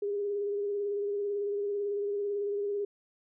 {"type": "tone with vibrato", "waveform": "sine", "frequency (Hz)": 406.7, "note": "G#4", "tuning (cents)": -36, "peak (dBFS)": -29, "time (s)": [0.02, 2.85], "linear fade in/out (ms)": 5, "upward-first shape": "sine", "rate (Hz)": 18, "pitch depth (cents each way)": 28, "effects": []}